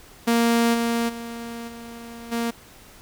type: tone with level steps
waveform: sawtooth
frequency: 233.1 Hz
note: A#3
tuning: in tune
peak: -13 / -17 / -28 / -33 / -19 dBFS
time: 0.27-2.51 s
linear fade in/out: 10 ms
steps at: 0.73 / 1.08 / 1.67 / 2.31 s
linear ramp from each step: 20 ms
effects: pink hiss -48 dBFS RMS until 3.01 s